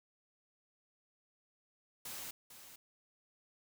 white noise with echo, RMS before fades -45 dBFS, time 2.05-2.31 s, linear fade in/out 5 ms, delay 450 ms, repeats 1, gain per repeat -10 dB, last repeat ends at 2.76 s, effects none

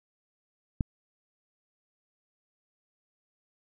click, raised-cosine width 5 ms, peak -14 dBFS, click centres 0.808 s, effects none

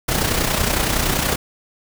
pink noise with amplitude modulation, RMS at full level -17 dBFS, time 0.08-1.36 s, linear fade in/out 10 ms, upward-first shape sine, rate 30.7 Hz, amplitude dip 55%, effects none

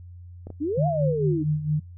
clicks, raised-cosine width 2 ms, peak -25 dBFS, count 2, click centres 0.47 / 0.503 s
sine exponential two-way sweep, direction up then down, 273.4 to 720 to 294.4 Hz, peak -23 dBFS, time 0.6-1.44 s, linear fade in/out 20 ms, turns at 0.87 s
sine tone with tremolo, 151.5 Hz, D#3, 46 cents flat, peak -19 dBFS, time 0.77-1.8 s, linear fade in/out 10 ms, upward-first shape sine, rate 4.4 Hz, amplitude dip 70%
effects noise-tail reverb RT60 0.2 s tail -25 dB re dry + added 88 Hz sine -40 dBFS peak until 1.97 s

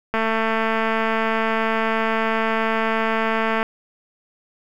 click train, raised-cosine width 0.5 ms, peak -7 dBFS, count 779, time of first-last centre 0.14-3.629 s, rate 223 Hz, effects 8-bit

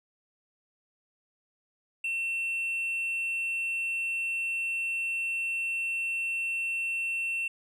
sine tone with tanh clipping, 2700 Hz, E7, 41 cents sharp, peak -29 dBFS, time 2.04-7.48 s, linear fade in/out 5 ms, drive 3 dB, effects none

